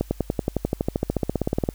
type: accelerating click train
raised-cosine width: 2 ms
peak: -8 dBFS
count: 24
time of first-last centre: 0.01-1.689 s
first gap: 100 ms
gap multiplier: 0.97
effects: added 50 Hz sine -41 dBFS peak until 1.74 s + white hiss -53 dBFS RMS until 1.74 s